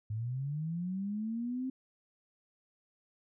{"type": "linear sweep", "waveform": "sine", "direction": "up", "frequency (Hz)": [103.83, 264.1], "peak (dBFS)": -33, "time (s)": [0.1, 1.7], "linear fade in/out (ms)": 5, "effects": []}